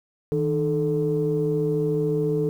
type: tone cluster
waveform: sine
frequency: 157.5 / 304.7 / 437.8 Hz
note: D#3 / D#4 / A4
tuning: +21 / -36 / -9 cents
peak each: -24 / -28 / -22 dBFS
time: 0.32-2.49 s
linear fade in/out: 0 ms
effects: tanh soft clip ceiling -13 dBFS + 9-bit

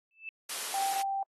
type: tone with exponential growth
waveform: sine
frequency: 2637 Hz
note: E7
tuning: in tune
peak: -34 dBFS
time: 0.11-0.29 s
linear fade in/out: 1 ms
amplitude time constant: 38 ms
type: noise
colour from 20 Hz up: white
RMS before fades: -36 dBFS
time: 0.49-1.02 s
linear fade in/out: 5 ms
type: tone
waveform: sine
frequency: 784 Hz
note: G5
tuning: in tune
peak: -29 dBFS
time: 0.74-1.23 s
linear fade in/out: 2 ms
effects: high-pass 400 Hz 12 dB/octave + AAC 32 kbps

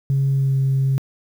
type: tone with pitch glide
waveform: sine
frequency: 136.8 to 134.76 Hz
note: C#3 to C#3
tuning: -23 to -49 cents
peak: -14 dBFS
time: 0.1-0.98 s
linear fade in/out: 0 ms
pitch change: -26 cents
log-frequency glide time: 0.31-0.58 s
effects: tanh soft clip ceiling -12 dBFS + 8-bit

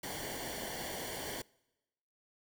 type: noise with comb filter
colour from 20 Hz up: pink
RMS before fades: -41 dBFS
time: 0.03-1.42 s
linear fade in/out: 5 ms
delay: 0.78 ms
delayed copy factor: -0.75
effects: noise-tail reverb RT60 1.0 s tail -25 dB re dry

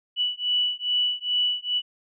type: beating tone pair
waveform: sine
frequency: 2956 / 2958.4 Hz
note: F#7 / F#7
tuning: -2 / -1 cents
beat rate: 2.4 Hz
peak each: -25 dBFS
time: 0.16-1.82 s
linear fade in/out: 50 ms
effects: none

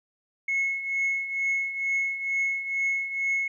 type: tone with tremolo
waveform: sine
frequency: 2183 Hz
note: C#7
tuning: 27 cents flat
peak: -20 dBFS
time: 0.48-3.48 s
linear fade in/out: 5 ms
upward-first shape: triangle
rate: 2.2 Hz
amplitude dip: 75%
effects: tanh soft clip ceiling -20 dBFS

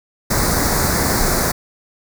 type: band-stop noise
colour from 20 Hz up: pink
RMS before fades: -17 dBFS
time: 0.3-1.52 s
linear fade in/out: 10 ms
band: 2100 to 4200 Hz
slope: 48 dB/octave
effects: none

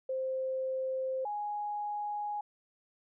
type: tone pair in turn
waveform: sine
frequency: 523.3 / 830.7 Hz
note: C5 / G#5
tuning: 0 / 0 cents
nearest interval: minor sixth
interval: 800 cents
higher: second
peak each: -31 / -33 dBFS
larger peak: first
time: 0.09-1.25 / 1.25-2.41 s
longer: neither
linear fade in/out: 5 ms
effects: none

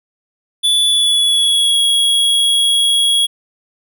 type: tone with pitch glide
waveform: square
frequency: 3459 to 3322 Hz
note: A7 to G#7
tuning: -30 to 0 cents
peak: -11 dBFS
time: 0.63-3.27 s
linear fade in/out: 20 ms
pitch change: -70 cents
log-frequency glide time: 0.82-1.78 s
effects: none

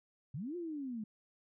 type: linear two-way sweep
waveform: sine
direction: up then down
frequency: 116.54 to 360 to 206.4 Hz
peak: -38 dBFS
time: 0.34-1.04 s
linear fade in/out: 5 ms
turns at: 0.56 s
effects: none

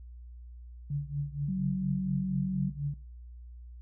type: tone with tremolo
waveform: sine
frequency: 143.5 Hz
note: D3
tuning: 40 cents flat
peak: -27 dBFS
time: 0.9-2.94 s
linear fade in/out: 5 ms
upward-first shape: triangle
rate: 4.2 Hz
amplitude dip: 90%
type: tone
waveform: sine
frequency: 188 Hz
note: F#3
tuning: 28 cents sharp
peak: -29 dBFS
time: 1.48-2.7 s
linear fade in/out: 10 ms
effects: noise-tail reverb RT60 0.5 s tail -24 dB re dry + added 60 Hz sine -44 dBFS peak until 3.81 s

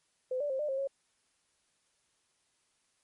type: tone with pitch steps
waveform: sine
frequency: 511 / 583 / 530 / 598 / 536 / 548 Hz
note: C5 / D5 / C5 / D5 / C5 / C#5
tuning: -41 / -13 / +22 / +31 / +42 / -20 cents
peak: -30 dBFS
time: 0.31-0.874 s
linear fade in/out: 5 ms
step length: 94 ms
effects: white hiss -74 dBFS RMS until 3.03 s + MP3 48 kbps

